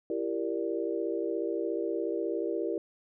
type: chord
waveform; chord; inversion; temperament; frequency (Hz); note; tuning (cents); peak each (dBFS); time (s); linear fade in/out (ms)
sine; E half-diminished seventh; none; equal with one note detuned; 335.2 / 392 / 466.2 / 587.3; E4 / G4 / Bb4 / D5; +29 / 0 / 0 / 0; -33 / -34 / -34 / -38; 0.1-2.78; 2
effects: none